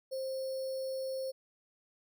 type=tone with sample-and-hold; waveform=sine; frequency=528 Hz; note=C5; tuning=16 cents sharp; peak=-34 dBFS; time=0.11-1.32 s; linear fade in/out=20 ms; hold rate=4900 Hz; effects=none